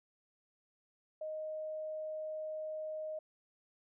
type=tone; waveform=sine; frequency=622.3 Hz; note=D#5; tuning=in tune; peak=-38 dBFS; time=1.21-3.19 s; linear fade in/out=5 ms; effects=none